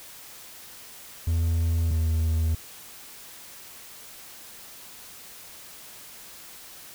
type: tone pair in turn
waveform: triangle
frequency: 83 / 80.59 Hz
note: E2 / E2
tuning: +12 / -39 cents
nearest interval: minor second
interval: 51 cents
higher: first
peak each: -19 dBFS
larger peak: neither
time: 1.27-1.91 / 1.91-2.55 s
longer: neither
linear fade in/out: 5 ms
effects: white hiss -45 dBFS RMS until 6.94 s